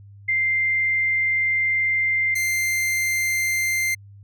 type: tone pair in turn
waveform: sine / 45% pulse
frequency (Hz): 2093 / 2093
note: C7 / C7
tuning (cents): 0 / 0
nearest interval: unison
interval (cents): 0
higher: neither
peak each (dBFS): -18 / -20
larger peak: first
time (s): 0.28-2.35 / 2.35-3.95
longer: first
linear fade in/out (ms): 10
effects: added 100 Hz sine -42 dBFS peak until 4.23 s